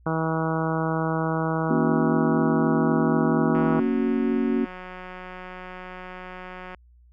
harmonic tone, 161 Hz, E3, 41 cents flat, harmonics 1 / 2 / 3 / 4 / 5 / 6 / 7 / 8 / 9, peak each -26 / -29 / -31 / -32 / -33 / -34 / -34 / -35 / -36 dBFS, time 0.06-3.8 s, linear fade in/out 5 ms
sine chord, F# major, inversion first, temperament equal, 233.1 / 277.2 / 370 Hz, A#3 / C#4 / F#4, 0 / 0 / 0 cents, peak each -23 / -25 / -27 dBFS, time 1.69-4.66 s, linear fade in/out 20 ms
click train, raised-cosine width 0.5 ms, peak -24 dBFS, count 586, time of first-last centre 3.55-6.747 s, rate 183 Hz
effects added 60 Hz sine -51 dBFS peak until 7.12 s

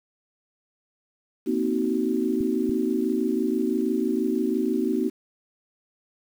sine chord, C half-diminished seventh, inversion third, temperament just, 235.5 / 261.6 / 314 / 376.7 Hz, Bb3 / C4 / Eb4 / Gb4, +18 / 0 / +16 / +31 cents, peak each -27 dBFS, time 1.46-5.1 s, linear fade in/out 20 ms
clicks, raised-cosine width 5 ms, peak -23 dBFS, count 2, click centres 2.407 / 2.695 s
effects 8-bit

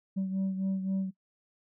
sine beating tone pair, 191.1 / 194.9 Hz, G3 / G3, -44 / -10 cents, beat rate 3.8 Hz, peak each -27 / -34 dBFS, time 0.16-1.11 s, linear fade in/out 20 ms, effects noise-tail reverb RT60 0.1 s tail -22 dB re dry + tanh soft clip ceiling -26 dBFS

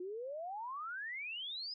sine exponential sweep, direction up, 349.2 to 5130 Hz, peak -40 dBFS, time 0-1.74 s, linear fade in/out 5 ms, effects none

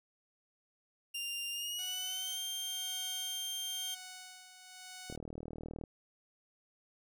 sawtooth tone with pitch glide, 2794 to 3173 Hz, F7 to G7, 0 to +20 cents, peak -34 dBFS, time 1.14-3.95 s, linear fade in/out 10 ms, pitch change +220 cents, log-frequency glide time 1.51-2.39 s
5% pulse tone with tremolo, 740 Hz, F#5, in tune, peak -35 dBFS, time 1.79-5.16 s, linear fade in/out 0 ms, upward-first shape sine, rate 1 Hz, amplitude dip 60%
click train, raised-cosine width 2 ms, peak -30 dBFS, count 30, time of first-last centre 5.1-5.838 s, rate 39.3 Hz
effects none

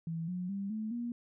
sine tone with pitch steps, 164.5 / 180.43 / 197.9 / 217.1 / 238.1 Hz, E3 / F#3 / G3 / A3 / A#3, -3 / -43 / +17 / -23 / +37 cents, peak -34 dBFS, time 0.07-1.12 s, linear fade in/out 2 ms, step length 210 ms, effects none

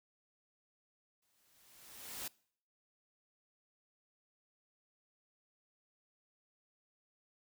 white noise with exponential growth, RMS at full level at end -41 dBFS, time 1.22-2.28 s, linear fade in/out 5 ms, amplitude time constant 230 ms, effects noise-tail reverb RT60 0.6 s tail -24 dB re dry

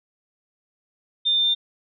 sine tone, 3599 Hz, A7, 38 cents sharp, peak -17 dBFS, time 1.25-1.55 s, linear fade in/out 20 ms, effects none

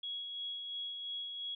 sine tone with tremolo, 3329 Hz, G#7, 3 cents sharp, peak -37 dBFS, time 0.03-1.55 s, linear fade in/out 5 ms, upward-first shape sine, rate 2.9 Hz, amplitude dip 35%, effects none

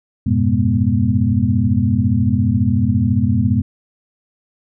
sine tone cluster, 90.8 / 105.2 / 123 / 207 / 244.5 Hz, F#2 / G#2 / B2 / G#3 / B3, -32 / +23 / -7 / -5 / -17 cents, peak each -19 dBFS, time 0.26-3.62 s, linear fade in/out 10 ms, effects none

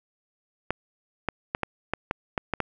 clicks, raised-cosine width 0.5 ms, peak -10 dBFS, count 9, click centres 0.706 / 1.287 / 1.549 / 1.633 / 1.936 / 2.111 / 2.378 / 2.537 / 2.603 s, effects none

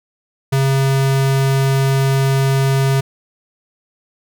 square tone, 135.4 Hz, C#3, 40 cents flat, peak -13 dBFS, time 0.52-3.01 s, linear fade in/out 10 ms, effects none

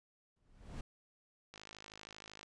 brown noise with exponential growth, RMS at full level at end -40 dBFS, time 0.36-0.81 s, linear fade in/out 5 ms, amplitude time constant 97 ms
click train, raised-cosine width 0.2 ms, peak -33 dBFS, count 48, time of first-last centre 1.54-2.43 s, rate 52.8 Hz
effects resampled to 22050 Hz

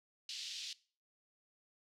white band-pass noise, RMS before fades -45 dBFS, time 0.29-0.73 s, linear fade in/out 2 ms, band 3000 to 5100 Hz, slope 24 dB/octave, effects noise-tail reverb RT60 0.4 s tail -20 dB re dry

